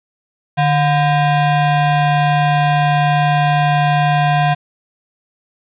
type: ring-modulated tone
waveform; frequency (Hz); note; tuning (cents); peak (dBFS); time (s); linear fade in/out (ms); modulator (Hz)
square; 433.8; A4; -25; -9; 0.57-4.55; 20; 284
effects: resampled to 8000 Hz + 7-bit